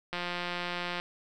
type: click train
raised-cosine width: 0.3 ms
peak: -18 dBFS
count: 154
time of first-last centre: 0.13-0.999 s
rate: 176 Hz
effects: none